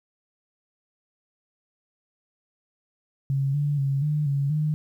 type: tone with pitch steps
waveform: sine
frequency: 137 / 145.4 / 137.6 / 149.9 / 140 / 152.5 Hz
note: C#3 / D3 / C#3 / D3 / C#3 / D#3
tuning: -20 / -17 / -12 / +36 / +18 / -34 cents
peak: -21 dBFS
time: 3.3-4.74 s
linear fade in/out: 0 ms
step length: 240 ms
effects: 10-bit